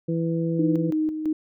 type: harmonic tone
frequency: 165.5 Hz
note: E3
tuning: 7 cents sharp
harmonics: 1 / 2 / 3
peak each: -24 / -27 / -30 dBFS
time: 0.08-0.91 s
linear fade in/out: 10 ms
type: tone with tremolo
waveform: sine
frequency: 311.1 Hz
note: D#4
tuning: in tune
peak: -20 dBFS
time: 0.59-1.33 s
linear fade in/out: 5 ms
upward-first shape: square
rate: 3 Hz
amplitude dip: 55%
effects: none